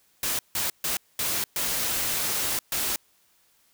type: noise bursts at uneven times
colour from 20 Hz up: white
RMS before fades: -27 dBFS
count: 6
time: 0.23-0.39 / 0.55-0.7 / 0.84-0.97 / 1.19-1.44 / 1.56-2.59 / 2.72-2.96 s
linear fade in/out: 2 ms
effects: white hiss -64 dBFS RMS until 3.73 s